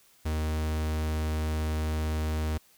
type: tone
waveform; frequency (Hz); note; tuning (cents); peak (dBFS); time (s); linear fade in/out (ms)
45% pulse; 77.78; D#2; 0; -27; 0.25-2.58; 10
effects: white hiss -61 dBFS RMS until 2.77 s